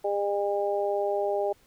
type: harmonic tone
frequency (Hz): 202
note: G#3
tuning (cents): -48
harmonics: 2 / 3 / 4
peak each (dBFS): -28 / -28 / -31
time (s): 0.04-1.53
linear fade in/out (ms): 10
effects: pink hiss -62 dBFS RMS until 1.66 s